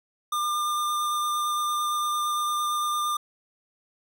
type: tone with vibrato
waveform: square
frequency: 1201 Hz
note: D6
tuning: 38 cents sharp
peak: -25 dBFS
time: 0.32-3.17 s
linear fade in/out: 5 ms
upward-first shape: sine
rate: 8.8 Hz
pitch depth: 9 cents each way
effects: none